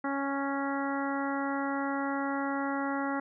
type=harmonic tone; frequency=277.2 Hz; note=C#4; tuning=in tune; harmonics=1 / 2 / 3 / 4 / 5 / 6 / 7; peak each=-32 / -38 / -36 / -39 / -38 / -43 / -42 dBFS; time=0.04-3.2 s; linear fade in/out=5 ms; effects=none

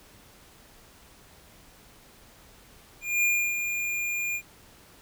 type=tone with ADSR envelope; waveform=square; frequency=2414 Hz; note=D7; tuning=47 cents sharp; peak=-21 dBFS; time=3.01-4.42 s; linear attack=220 ms; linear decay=310 ms; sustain=-7 dB; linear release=67 ms; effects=pink hiss -54 dBFS RMS until 5.01 s

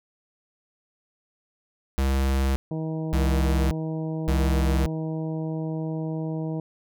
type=tone bursts; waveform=square; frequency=67.1 Hz; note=C2; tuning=44 cents sharp; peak=-21 dBFS; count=3; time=1.98-4.86 s; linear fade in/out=0 ms; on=580 ms; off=570 ms
type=harmonic tone; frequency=159 Hz; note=D#3; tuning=38 cents sharp; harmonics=1 / 2 / 3 / 4 / 5 / 6; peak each=-28 / -32 / -37 / -39 / -46 / -47 dBFS; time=2.71-6.6 s; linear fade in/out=2 ms
effects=none

